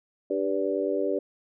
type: harmonic tone with a mistuned harmonic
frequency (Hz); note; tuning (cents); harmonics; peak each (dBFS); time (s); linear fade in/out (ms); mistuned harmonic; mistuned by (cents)
98; G2; 0; 3 / 4 / 5 / 6; -31 / -28 / -30 / -30; 0.3-1.19; 5; 6; -25
effects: none